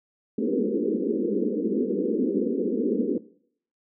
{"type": "band-pass noise", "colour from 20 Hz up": "pink", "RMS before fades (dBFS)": -25, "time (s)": [0.38, 3.18], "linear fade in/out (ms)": 5, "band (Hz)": [200, 490], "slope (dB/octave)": 96, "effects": ["noise-tail reverb RT60 0.6 s tail -18 dB re dry"]}